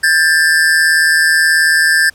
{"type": "tone pair together", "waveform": "square", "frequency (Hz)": [1600, 1758.5], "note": ["G6", "A6"], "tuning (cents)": [35, -1], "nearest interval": "major second", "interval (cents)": 164, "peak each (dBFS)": -12, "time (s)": [0.03, 2.1], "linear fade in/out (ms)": 10, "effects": ["pink hiss -48 dBFS RMS until 2.14 s", "low-pass 12000 Hz 12 dB/octave"]}